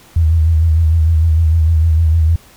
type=tone with vibrato; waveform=sine; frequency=80.7 Hz; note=E2; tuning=36 cents flat; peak=-8 dBFS; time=0.16-2.36 s; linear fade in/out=5 ms; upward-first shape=sine; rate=6.6 Hz; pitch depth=60 cents each way; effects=pink hiss -44 dBFS RMS until 2.56 s